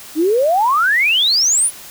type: exponential sweep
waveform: sine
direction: up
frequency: 293.7 to 10548 Hz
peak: -11 dBFS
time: 0.15-1.71 s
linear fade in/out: 50 ms
effects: white hiss -36 dBFS RMS until 1.9 s